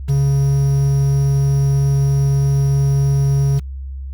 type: tone with quantisation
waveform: triangle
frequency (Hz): 138.59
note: C#3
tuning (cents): 0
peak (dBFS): -10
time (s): 0.08-3.6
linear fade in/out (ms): 20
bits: 6
effects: added 67 Hz sine -25 dBFS peak until 4.13 s + Opus 48 kbps